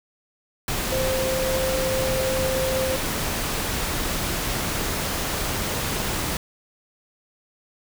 sine tone in noise, 523.3 Hz, C5, in tune, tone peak -23 dBFS, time 0.92-2.96 s, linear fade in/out 2 ms, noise pink, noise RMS -26 dBFS, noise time 0.68-6.37 s, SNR 0 dB, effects none

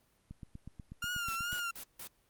click train, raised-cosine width 5 ms, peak -33 dBFS, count 11, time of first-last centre 0.31-1.53 s, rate 8.2 Hz
30% pulse tone with vibrato, 1396.9 Hz, F6, in tune, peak -32 dBFS, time 1.02-1.71 s, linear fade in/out 5 ms, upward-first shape triangle, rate 2.4 Hz, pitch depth 76 cents each way
white noise bursts, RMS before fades -45 dBFS, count 4, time 1.28-2.072 s, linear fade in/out 0 ms, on 78 ms, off 160 ms
effects pink hiss -71 dBFS RMS until 2.29 s + Opus 32 kbps

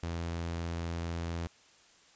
sawtooth tone, 84.3 Hz, E2, 39 cents sharp, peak -30 dBFS, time 0.03-1.47 s, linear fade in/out 0 ms, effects white hiss -61 dBFS RMS until 2.15 s + resampled to 16000 Hz

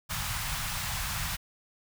pink band-stop noise, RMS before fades -33 dBFS, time 0.09-1.37 s, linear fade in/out 20 ms, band 160 to 840 Hz, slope 24 dB/octave, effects none

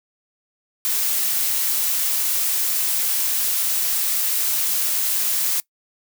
blue noise, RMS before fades -21 dBFS, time 0.85-5.6 s, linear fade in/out 0 ms, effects noise-tail reverb RT60 0.1 s tail -22 dB re dry

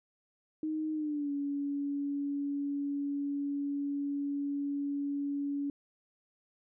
sine tone with pitch glide, 311.1 to 283.6 Hz, D#4 to C#4, 0 to +40 cents, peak -31 dBFS, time 0.63-5.7 s, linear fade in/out 2 ms, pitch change -160 cents, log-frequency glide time 0.93-1.31 s, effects none

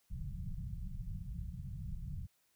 pink low-pass noise, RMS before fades -42 dBFS, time 0.1-2.27 s, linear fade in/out 20 ms, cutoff 190 Hz, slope 96 dB/octave, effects white hiss -75 dBFS RMS until 2.55 s

